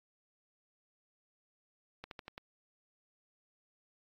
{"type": "slowing click train", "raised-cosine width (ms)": 0.3, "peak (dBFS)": -28, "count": 5, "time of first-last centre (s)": [2.04, 2.379], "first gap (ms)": 72, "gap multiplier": 1.11, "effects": ["AAC 32 kbps"]}